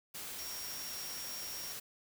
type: tone in noise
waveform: sine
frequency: 5588 Hz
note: F8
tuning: in tune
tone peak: -44 dBFS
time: 0.38-1.73 s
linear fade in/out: 10 ms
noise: white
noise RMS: -44 dBFS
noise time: 0.14-1.8 s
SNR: -3 dB
effects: none